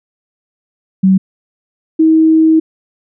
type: tone pair in turn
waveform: sine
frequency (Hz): 190 / 319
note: F#3 / D#4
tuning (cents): +46 / +43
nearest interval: major sixth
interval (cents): 897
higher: second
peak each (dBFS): -5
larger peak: neither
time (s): 1.03-1.18 / 1.99-2.6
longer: second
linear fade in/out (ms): 10
effects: none